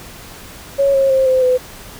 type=tone with pitch steps; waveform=sine; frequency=554.4 / 541.7 / 529.4 / 517.3 / 505.5 Hz; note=C#5 / C#5 / C5 / C5 / B4; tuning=0 / -40 / +20 / -20 / +40 cents; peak=-10 dBFS; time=0.78-1.58 s; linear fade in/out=20 ms; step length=160 ms; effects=pink hiss -36 dBFS RMS until 1.99 s